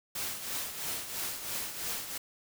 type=noise with tremolo; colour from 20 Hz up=white; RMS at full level=-34 dBFS; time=0.15-2.18 s; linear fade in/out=5 ms; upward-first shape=triangle; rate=3 Hz; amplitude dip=65%; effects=none